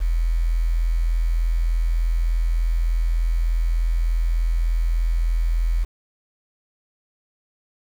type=tone with quantisation; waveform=sine; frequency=41.68 Hz; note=E1; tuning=20 cents sharp; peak=-17 dBFS; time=0-5.85 s; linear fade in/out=20 ms; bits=7; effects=none